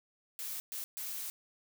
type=noise bursts at uneven times; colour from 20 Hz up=blue; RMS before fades=-40 dBFS; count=3; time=0.39-0.6 / 0.72-0.84 / 0.97-1.3 s; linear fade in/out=0 ms; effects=none